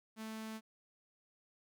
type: tone with notch filter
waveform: sawtooth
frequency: 220 Hz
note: A3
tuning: in tune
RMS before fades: -45 dBFS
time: 0.16-0.61 s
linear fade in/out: 50 ms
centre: 510 Hz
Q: 1.7
effects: none